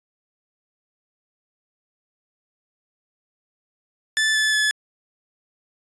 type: tone with pitch steps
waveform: sawtooth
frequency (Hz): 1751 / 1734.9 / 1718.9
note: A6 / A6 / A6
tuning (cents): -9 / -25 / -41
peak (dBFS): -14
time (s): 4.17-4.71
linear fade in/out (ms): 0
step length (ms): 180
effects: resampled to 22050 Hz